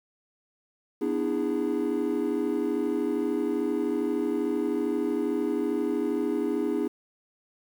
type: chord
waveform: triangle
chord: E dominant seventh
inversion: second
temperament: just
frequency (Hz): 247.2 / 296.7 / 329.6 / 412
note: B3 / D4 / E4 / G#4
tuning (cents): +2 / +18 / 0 / -14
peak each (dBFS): -29 / -27 / -28 / -27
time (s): 1.01-6.88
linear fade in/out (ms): 10
effects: tanh soft clip ceiling -16 dBFS + 9-bit